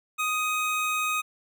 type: tone pair together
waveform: square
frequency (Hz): 1244.1 / 2520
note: D#6 / D#7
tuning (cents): -1 / +21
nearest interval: octave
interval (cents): 1222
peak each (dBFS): -28 / -29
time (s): 0.18-1.22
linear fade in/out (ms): 20
effects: none